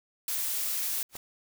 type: noise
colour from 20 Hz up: blue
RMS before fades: -31 dBFS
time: 0.28-1.03 s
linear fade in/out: 2 ms
type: noise with exponential growth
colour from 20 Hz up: white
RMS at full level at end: -35 dBFS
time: 1.09-1.17 s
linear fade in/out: 5 ms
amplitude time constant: 17 ms
type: click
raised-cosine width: 1 ms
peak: -29 dBFS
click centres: 1.154 s
effects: none